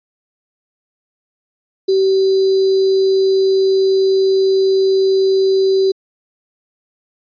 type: tone with sample-and-hold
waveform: sine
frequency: 384.6 Hz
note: G4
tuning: 33 cents flat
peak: -10 dBFS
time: 1.88-5.92 s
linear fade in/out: 10 ms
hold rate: 4410 Hz
effects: resampled to 11025 Hz